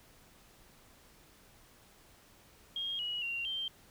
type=tone with pitch steps; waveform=sine; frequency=3244 / 2910 / 2763 / 3147 Hz; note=G#7 / F#7 / F7 / G7; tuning=-41 / -29 / -19 / +6 cents; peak=-34 dBFS; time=2.76-3.68 s; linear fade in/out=2 ms; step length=230 ms; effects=pink hiss -61 dBFS RMS until 3.9 s

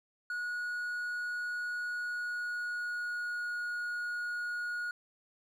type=tone with pitch glide; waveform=triangle; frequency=1455 to 1444.9 Hz; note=F#6 to F#6; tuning=-29 to -42 cents; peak=-32 dBFS; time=0.3-4.91 s; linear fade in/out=2 ms; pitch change=-13 cents; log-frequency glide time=1.87-3.59 s; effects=none

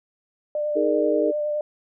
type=tone with vibrato; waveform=sine; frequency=597 Hz; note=D5; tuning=28 cents sharp; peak=-22 dBFS; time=0.55-1.61 s; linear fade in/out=2 ms; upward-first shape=sine; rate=10 Hz; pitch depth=15 cents each way
type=chord; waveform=sine; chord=D# suspended fourth; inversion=none; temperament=equal; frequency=311.1 / 415.3 / 466.2 Hz; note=D#4 / G#4 / A#4; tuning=0 / 0 / 0 cents; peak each=-24 dBFS; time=0.75-1.32 s; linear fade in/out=20 ms
effects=none

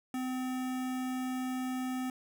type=tone with notch filter; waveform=square; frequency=256.1 Hz; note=C4; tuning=37 cents flat; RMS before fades=-35 dBFS; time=0.14-2.1 s; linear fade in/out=2 ms; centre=4300 Hz; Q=1.8; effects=none

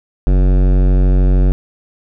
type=tone with hard clipping; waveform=sine; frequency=46.46 Hz; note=F#1; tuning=8 cents sharp; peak=-10 dBFS; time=0.27-1.52 s; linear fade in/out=0 ms; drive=17 dB; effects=none

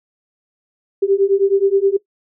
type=beating tone pair; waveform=sine; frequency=388.5 / 398 Hz; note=G4 / G4; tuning=-16 / +26 cents; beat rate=9.5 Hz; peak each=-15 / -15 dBFS; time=1.02-1.97 s; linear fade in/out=10 ms; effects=noise-tail reverb RT60 0.1 s tail -18 dB re dry

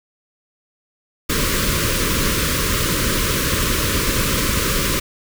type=band-stop noise; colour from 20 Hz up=pink; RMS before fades=-19 dBFS; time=1.29-5 s; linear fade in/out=10 ms; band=590 to 1000 Hz; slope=96 dB/octave; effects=none

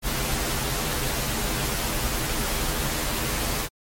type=noise with comb filter; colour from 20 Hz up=pink; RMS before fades=-26 dBFS; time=0.02-3.69 s; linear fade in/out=50 ms; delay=11 ms; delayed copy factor=-0.75; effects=MP3 64 kbps

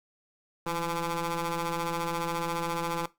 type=ring-modulated tone; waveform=15% pulse; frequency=170.8 Hz; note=F3; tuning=38 cents flat; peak=-20 dBFS; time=0.66-3.06 s; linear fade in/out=5 ms; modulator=676 Hz; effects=noise-tail reverb RT60 0.2 s tail -18 dB re dry

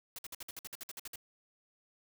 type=noise bursts; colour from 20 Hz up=white; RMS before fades=-44 dBFS; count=13; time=0.16-1.158 s; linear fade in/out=2 ms; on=26 ms; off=55 ms; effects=none

